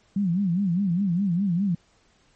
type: tone with vibrato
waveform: sine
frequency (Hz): 185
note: F#3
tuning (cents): 0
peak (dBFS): -20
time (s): 0.16-1.75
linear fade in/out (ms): 5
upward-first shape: sine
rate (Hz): 4.9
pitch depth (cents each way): 180
effects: pink hiss -62 dBFS RMS until 2.35 s + MP3 32 kbps